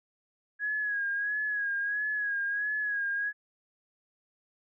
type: tone with vibrato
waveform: sine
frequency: 1661.2 Hz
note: G#6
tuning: in tune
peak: -28 dBFS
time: 0.59-3.33 s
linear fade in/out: 50 ms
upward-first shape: sine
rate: 1.5 Hz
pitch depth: 51 cents each way
effects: none